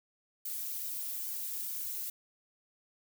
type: noise with flanger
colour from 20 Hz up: violet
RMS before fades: -38 dBFS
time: 0.45-2.1 s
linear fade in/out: 5 ms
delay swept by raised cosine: 1.3 to 3 ms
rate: 2.4 Hz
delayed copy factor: +1
effects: none